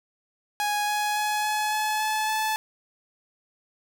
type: tone with pitch steps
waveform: sawtooth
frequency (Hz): 830.6 / 836.9 / 843.2 / 849.5 / 855.9 / 862.4 / 868.9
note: G#5 / G#5 / G#5 / G#5 / A5 / A5 / A5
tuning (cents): 0 / +13 / +26 / +39 / -48 / -35 / -22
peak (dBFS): -20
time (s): 0.6-2.56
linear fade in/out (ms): 0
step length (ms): 280
effects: none